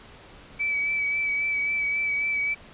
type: tone with vibrato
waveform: sine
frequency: 2296 Hz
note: D7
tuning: 40 cents flat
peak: -23 dBFS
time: 0.59-2.55 s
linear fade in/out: 20 ms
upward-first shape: sine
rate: 3.7 Hz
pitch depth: 23 cents each way
effects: pink hiss -48 dBFS RMS until 2.73 s + resampled to 8000 Hz